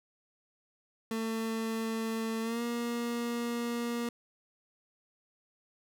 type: tone with pitch glide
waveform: 30% pulse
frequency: 224.3 to 236.8 Hz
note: A3 to A#3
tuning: +34 to +27 cents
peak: -29 dBFS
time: 1.11-4.09 s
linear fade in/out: 2 ms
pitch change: +93 cents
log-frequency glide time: 2.42-2.62 s
effects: none